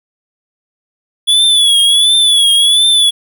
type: tone with vibrato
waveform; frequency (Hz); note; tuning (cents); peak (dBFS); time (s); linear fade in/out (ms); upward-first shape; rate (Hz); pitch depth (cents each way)
square; 3408; G#7; +44; -7; 1.27-3.11; 20; triangle; 1.4; 89
effects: none